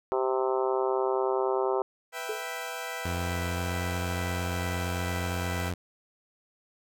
harmonic tone, 130.3 Hz, C3, 7 cents flat, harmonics 3 / 4 / 5 / 6 / 7 / 8 / 9 / 10, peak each -27 / -32 / -34 / -35 / -34 / -37 / -42 / -40 dBFS, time 0.12-1.82 s, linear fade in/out 0 ms
15% pulse chord, E minor, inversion second, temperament equal, 493.9 / 659.3 / 784 Hz, B4 / E5 / G5, 0 / 0 / 0 cents, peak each -32 dBFS, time 2.12-5.73 s, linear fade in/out 50 ms
sine tone with exponential decay, 433.9 Hz, A4, 24 cents flat, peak -27 dBFS, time 2.29-2.49 s, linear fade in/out 5 ms, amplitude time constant 43 ms
sawtooth tone with pitch glide, 87.31 to 88.68 Hz, F2 to F2, 0 to +27 cents, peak -26 dBFS, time 3.05-5.74 s, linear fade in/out 5 ms, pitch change +27 cents, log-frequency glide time 3.51-3.67 s
effects none

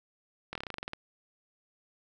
slowing click train, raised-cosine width 0.3 ms, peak -21 dBFS, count 12, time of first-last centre 0.53-0.934 s, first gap 23 ms, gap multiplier 1.09, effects none

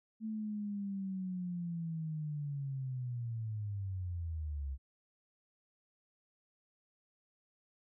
sine linear sweep, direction down, 221.6 to 65.6 Hz, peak -36 dBFS, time 0.2-4.78 s, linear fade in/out 50 ms, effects none

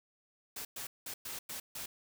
white noise bursts at uneven times, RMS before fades -42 dBFS, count 6, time 0.56-0.65 / 0.76-0.87 / 1.06-1.14 / 1.25-1.39 / 1.49-1.6 / 1.75-1.86 s, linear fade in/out 5 ms, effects none

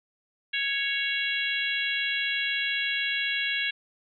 harmonic tone with a mistuned harmonic, 554 Hz, C#5, 1 cent flat, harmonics 3 / 4 / 5 / 6 / 7, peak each -31 / -31 / -31 / -32 / -37 dBFS, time 0.53-3.71 s, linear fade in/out 10 ms, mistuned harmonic 7, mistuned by +28 cents, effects none

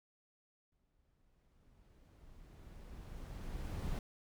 brown noise with exponential growth, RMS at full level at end -38 dBFS, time 0.72-3.99 s, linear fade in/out 2 ms, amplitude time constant 710 ms, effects none

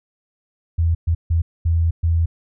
sine tone bursts at uneven times, 83.1 Hz, E2, 15 cents sharp, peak -14 dBFS, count 5, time 0.78-0.95 / 1.07-1.15 / 1.3-1.42 / 1.65-1.91 / 2.03-2.26 s, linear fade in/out 10 ms, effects none

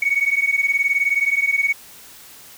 sine beating tone pair, 2221 / 2240 Hz, C#7 / C#7, +3 / +18 cents, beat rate 19 Hz, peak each -18 dBFS, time 0.02-1.73 s, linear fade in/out 5 ms, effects tanh soft clip ceiling -10 dBFS + white hiss -43 dBFS RMS until 2.57 s

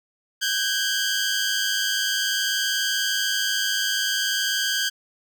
15% pulse tone pair together, 1531.5 / 1632 Hz, G6 / G#6, -41 / -31 cents, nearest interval minor second, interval 110 cents, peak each -18 dBFS, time 0.41-4.9 s, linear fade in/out 20 ms, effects none

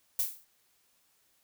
violet noise with exponential decay, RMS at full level -25 dBFS, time 0.19-0.45 s, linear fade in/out 5 ms, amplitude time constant 55 ms, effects white hiss -70 dBFS RMS until 1.43 s

